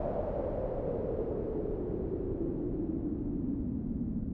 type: noise with low-pass filter sweep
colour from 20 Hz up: pink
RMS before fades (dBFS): -34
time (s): 0-4.33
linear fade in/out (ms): 5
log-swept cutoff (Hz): 630 to 220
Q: 4.5
effects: none